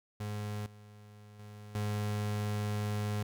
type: tone with level steps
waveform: 35% pulse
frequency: 104.6 Hz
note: G#2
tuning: 13 cents sharp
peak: -34 / -50 / -45 / -30 dBFS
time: 0.2-3.23 s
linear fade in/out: 5 ms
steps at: 0.66 / 1.39 / 1.75 s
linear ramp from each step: 2 ms
effects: none